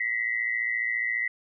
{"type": "tone pair together", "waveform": "sine", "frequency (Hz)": [1926.4, 2041], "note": ["B6", "C7"], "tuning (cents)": [-44, -44], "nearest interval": "minor second", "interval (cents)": 100, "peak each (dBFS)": -28, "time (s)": [0, 1.28], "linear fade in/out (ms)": 5, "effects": []}